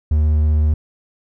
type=tone; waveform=triangle; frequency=76.3 Hz; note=D#2; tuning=33 cents flat; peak=-10 dBFS; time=0.11-0.74 s; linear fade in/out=5 ms; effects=none